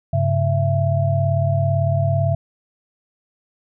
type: tone cluster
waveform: sine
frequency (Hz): 99 / 136.9 / 669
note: G2 / C#3 / E5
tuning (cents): +18 / -21 / +25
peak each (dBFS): -19 / -19 / -22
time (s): 0.13-2.35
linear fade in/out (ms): 5
effects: none